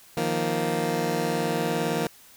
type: chord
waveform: 15% pulse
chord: Eb suspended second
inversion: none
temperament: just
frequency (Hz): 155.56 / 175.01 / 233.3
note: Eb3 / F3 / Bb3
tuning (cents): 0 / +4 / +2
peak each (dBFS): -23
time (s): 0.17-2.07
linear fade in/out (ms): 2
effects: white hiss -52 dBFS RMS until 2.36 s